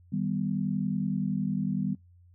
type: chord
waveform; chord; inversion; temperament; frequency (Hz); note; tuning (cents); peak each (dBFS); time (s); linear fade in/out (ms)
sine; Eb augmented; none; equal; 155.56 / 196 / 246.9; Eb3 / G3 / B3; 0 / 0 / 0; -32 / -29 / -33; 0.12-1.95; 10
effects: noise-tail reverb RT60 0.2 s tail -24 dB re dry + added 88 Hz sine -54 dBFS peak until 2.34 s